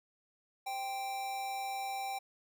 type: tone with amplitude modulation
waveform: square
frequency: 784 Hz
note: G5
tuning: in tune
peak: -35 dBFS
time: 0.66-2.19 s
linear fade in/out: 10 ms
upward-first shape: sine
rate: 261 Hz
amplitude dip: 35%
effects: none